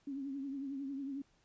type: tone with vibrato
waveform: sine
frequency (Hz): 274.8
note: C#4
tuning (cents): -15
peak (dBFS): -38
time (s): 0.07-1.22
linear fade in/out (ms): 5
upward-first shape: triangle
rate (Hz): 11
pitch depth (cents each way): 78
effects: pink hiss -72 dBFS RMS until 1.44 s + resampled to 16000 Hz